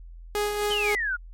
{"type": "tone with tremolo", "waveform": "sawtooth", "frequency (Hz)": 415.3, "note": "G#4", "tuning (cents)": 0, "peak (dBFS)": -19, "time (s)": [0.35, 0.95], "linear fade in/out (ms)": 0, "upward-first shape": "sine", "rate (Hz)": 4, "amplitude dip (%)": 40}
{"type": "exponential sweep", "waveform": "sine", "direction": "down", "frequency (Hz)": [3183, 1388], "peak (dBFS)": -24, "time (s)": [0.7, 1.17], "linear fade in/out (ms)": 20}
{"effects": ["added 42 Hz sine -40 dBFS peak until 1.33 s", "MP3 64 kbps"]}